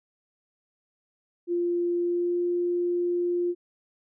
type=tone with pitch glide; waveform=sine; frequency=347.9 to 350.9 Hz; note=F4 to F4; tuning=-7 to +8 cents; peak=-23 dBFS; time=1.47-3.55 s; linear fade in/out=50 ms; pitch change=+15 cents; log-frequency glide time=1.96-2.4 s; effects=none